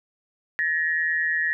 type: tone pair together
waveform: sine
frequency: 1724 / 1884.9 Hz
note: A6 / A#6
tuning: -36 / +19 cents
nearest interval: major second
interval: 155 cents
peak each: -25 / -23 dBFS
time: 0.59-1.53 s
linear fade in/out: 0 ms
effects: none